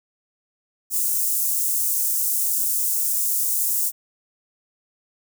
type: high-pass noise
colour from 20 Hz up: white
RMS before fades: -22 dBFS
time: 0.9-3.92 s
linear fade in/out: 50 ms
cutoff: 7200 Hz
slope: 24 dB/octave
effects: none